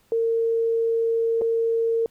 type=tone with dropouts; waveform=sine; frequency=457 Hz; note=A#4; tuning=34 cents flat; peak=-19 dBFS; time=0.12-2.06 s; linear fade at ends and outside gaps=1 ms; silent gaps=1.413-1.418 s; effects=pink hiss -62 dBFS RMS until 2.1 s